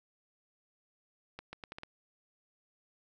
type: accelerating click train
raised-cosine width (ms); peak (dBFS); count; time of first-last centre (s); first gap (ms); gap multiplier
0.3; -27; 6; 1.39-1.834; 140; 0.77
effects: none